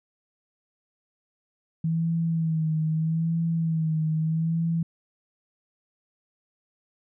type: tone with vibrato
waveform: sine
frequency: 161.4 Hz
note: E3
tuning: 36 cents flat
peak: -22 dBFS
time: 1.84-4.83 s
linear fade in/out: 5 ms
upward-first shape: sine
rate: 0.79 Hz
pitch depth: 49 cents each way
effects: none